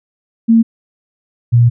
sine tone pair in turn, 227.5 / 119.06 Hz, A#3 / A#2, -42 / +37 cents, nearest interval major seventh, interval 1121 cents, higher first, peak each -5 dBFS, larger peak neither, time 0.48-0.63 / 1.52-1.7 s, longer second, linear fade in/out 20 ms, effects none

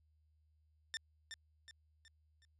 15% pulse tone with echo, 1796 Hz, A6, 35 cents sharp, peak -32 dBFS, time 0.94-0.97 s, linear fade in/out 0 ms, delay 370 ms, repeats 4, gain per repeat -7 dB, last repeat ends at 2.45 s, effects added 77 Hz sine -70 dBFS peak until 2.59 s + low-pass 9000 Hz 12 dB/octave

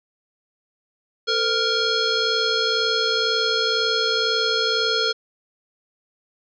sine tone with frequency modulation, 2349 Hz, D7, in tune, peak -18 dBFS, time 1.27-5.13 s, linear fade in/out 20 ms, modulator 952 Hz, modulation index 2.6, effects none

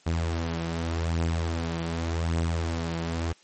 sawtooth beating tone pair, 82.8 / 83.66 Hz, E2 / E2, +8 / +26 cents, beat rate 0.86 Hz, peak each -23 / -28 dBFS, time 0.06-3.33 s, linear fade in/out 10 ms, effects white hiss -58 dBFS RMS until 3.43 s + MP3 32 kbps

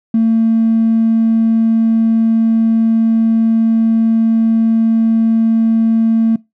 triangle tone, 225.4 Hz, A3, 42 cents sharp, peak -5 dBFS, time 0.14-6.36 s, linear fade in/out 5 ms, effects noise-tail reverb RT60 0.2 s tail -25 dB re dry + tanh soft clip ceiling -6 dBFS

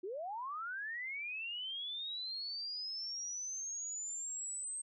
sine linear sweep, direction up, 341.8 to 8372 Hz, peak -39 dBFS, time 0.03-4.82 s, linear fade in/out 10 ms, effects none

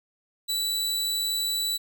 sawtooth tone, 3951 Hz, B7, in tune, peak -22 dBFS, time 0.48-1.78 s, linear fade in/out 20 ms, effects none

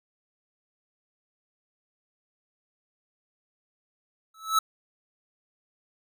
square tone with exponential growth, 1305 Hz, E6, 18 cents flat, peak -17 dBFS, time 4.34-4.59 s, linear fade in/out 5 ms, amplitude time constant 53 ms, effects none

